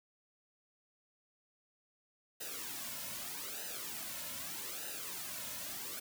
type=noise with flanger; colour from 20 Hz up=white; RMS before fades=-43 dBFS; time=2.4-6 s; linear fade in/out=10 ms; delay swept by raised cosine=0.89 to 2.59 ms; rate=0.81 Hz; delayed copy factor=-0.75; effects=none